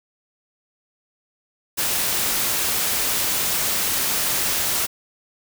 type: noise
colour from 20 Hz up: white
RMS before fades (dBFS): -22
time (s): 1.77-4.87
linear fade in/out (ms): 20
effects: none